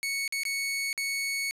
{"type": "tone with dropouts", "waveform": "sawtooth", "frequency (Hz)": 2217, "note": "C#7", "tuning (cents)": 0, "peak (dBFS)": -25, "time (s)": [0.03, 1.51], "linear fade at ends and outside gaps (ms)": 0, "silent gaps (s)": [[0.278, 0.324], [0.434, 0.452], [0.929, 0.977]], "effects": ["resampled to 32000 Hz", "10-bit"]}